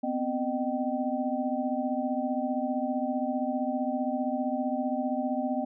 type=tone cluster; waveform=sine; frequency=247.4 / 262.7 / 612 / 772 Hz; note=B3 / C4 / D#5 / G5; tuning=+3 / +7 / -29 / -27 cents; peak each=-31 / -32 / -33 / -34 dBFS; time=0.03-5.65 s; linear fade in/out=10 ms; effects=none